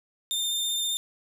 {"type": "tone with vibrato", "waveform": "sawtooth", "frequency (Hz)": 3611, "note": "A7", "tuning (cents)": 44, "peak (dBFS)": -23, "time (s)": [0.31, 0.97], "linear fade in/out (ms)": 0, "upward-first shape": "sine", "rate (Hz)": 15, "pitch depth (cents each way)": 12, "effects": []}